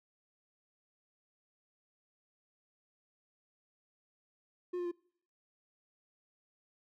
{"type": "tone with pitch steps", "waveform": "triangle", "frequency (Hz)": [358, 352.7, 347.4], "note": ["F4", "F4", "F4"], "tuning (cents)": [43, 17, -9], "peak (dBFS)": -32, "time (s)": [4.73, 4.916], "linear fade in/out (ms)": 10, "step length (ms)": 62, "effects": ["noise-tail reverb RT60 0.6 s tail -24 dB re dry"]}